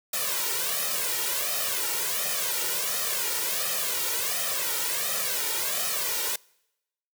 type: noise with flanger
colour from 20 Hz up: white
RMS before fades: -28 dBFS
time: 0.13-6.36 s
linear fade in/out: 5 ms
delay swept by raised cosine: 1.6 to 2.16 ms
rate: 1.4 Hz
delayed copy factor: +1
effects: noise-tail reverb RT60 0.9 s tail -26 dB re dry + high-pass 200 Hz 12 dB/octave